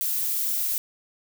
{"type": "noise", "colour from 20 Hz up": "violet", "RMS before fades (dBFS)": -26, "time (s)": [0.01, 0.78], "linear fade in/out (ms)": 0, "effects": []}